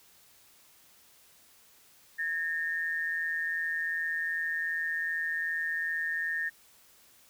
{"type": "tone pair together", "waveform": "sine", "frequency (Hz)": [1661.2, 1823.8], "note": ["G#6", "A#6"], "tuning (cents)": [0, -38], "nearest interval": "major second", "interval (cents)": 162, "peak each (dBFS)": [-36, -30], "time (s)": [2.18, 6.5], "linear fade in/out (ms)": 20, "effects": ["white hiss -60 dBFS RMS until 7.29 s"]}